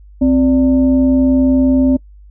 sine tone with frequency modulation, 261.6 Hz, C4, in tune, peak -8 dBFS, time 0.21-1.97 s, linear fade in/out 10 ms, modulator 322 Hz, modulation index 0.5, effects noise-tail reverb RT60 0.1 s tail -24 dB re dry + added 50 Hz sine -37 dBFS peak until 2.3 s

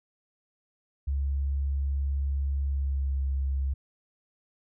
sine tone with pitch glide, 69.3 to 67.8 Hz, C#2 to C#2, 0 to -38 cents, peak -25 dBFS, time 1.07-3.74 s, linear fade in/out 10 ms, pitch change -38 cents, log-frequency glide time 2.65-3.2 s, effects none

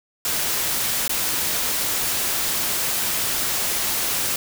white noise with dropouts, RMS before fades -23 dBFS, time 0.25-4.36 s, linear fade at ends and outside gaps 2 ms, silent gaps 1.079-1.094 s, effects none

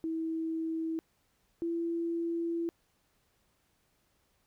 sine tone pair in turn, 324 / 336.3 Hz, E4 / E4, -30 / +35 cents, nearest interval minor second, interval 65 cents, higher second, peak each -31 / -30 dBFS, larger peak second, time 0.04-0.99 / 1.62-2.69 s, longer second, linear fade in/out 0 ms, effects pink hiss -73 dBFS RMS until 4.46 s

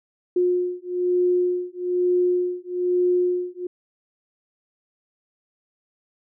sine beating tone pair, 358.1 / 359.2 Hz, F4 / F4, +43 / +49 cents, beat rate 1.1 Hz, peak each -22 / -22 dBFS, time 0.36-3.67 s, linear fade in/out 5 ms, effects none

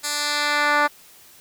10% pulse tone with band-pass filter sweep, 293.7 Hz, D4, in tune, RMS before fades -21 dBFS, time 0.03-0.88 s, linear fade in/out 20 ms, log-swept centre 7900 to 1200 Hz, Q 0.92, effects white hiss -49 dBFS RMS until 1.4 s

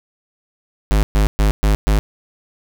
square tone bursts, 51.7 Hz, G#1, 7 cents flat, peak -12 dBFS, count 5, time 0.91-1.99 s, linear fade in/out 0 ms, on 120 ms, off 120 ms, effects none

